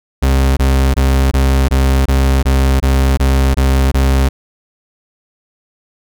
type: tone bursts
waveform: 40% pulse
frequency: 66.7 Hz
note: C2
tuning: 34 cents sharp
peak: -8 dBFS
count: 11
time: 0.22-4.29 s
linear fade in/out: 10 ms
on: 350 ms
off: 22 ms
effects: none